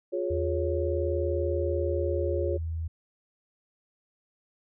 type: chord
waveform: sine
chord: Db major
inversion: first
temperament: equal with one note detuned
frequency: 355.1 / 415.3 / 554.4 Hz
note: F4 / Ab4 / Db5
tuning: +29 / 0 / 0 cents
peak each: -30 / -33 / -31 dBFS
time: 0.12-2.58 s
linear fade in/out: 20 ms
type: tone with pitch glide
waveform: sine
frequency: 82.3 to 81.45 Hz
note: E2 to E2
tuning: -2 to -20 cents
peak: -29 dBFS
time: 0.3-2.88 s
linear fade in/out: 10 ms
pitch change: -18 cents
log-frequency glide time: 0.41-0.53 s
effects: none